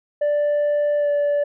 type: tone with pitch glide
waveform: sine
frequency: 587.3 to 579.9 Hz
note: D5 to D5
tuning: 0 to -22 cents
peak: -14 dBFS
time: 0.21-1.44 s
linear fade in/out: 10 ms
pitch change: -22 cents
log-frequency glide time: 0.98-1.09 s
effects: tanh soft clip ceiling -16 dBFS